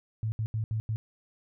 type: tone bursts at uneven times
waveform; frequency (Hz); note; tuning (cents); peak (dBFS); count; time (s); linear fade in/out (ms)
sine; 110; A2; 0; -27; 5; 0.23-0.32 / 0.39-0.46 / 0.54-0.64 / 0.71-0.8 / 0.89-0.96; 0
effects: none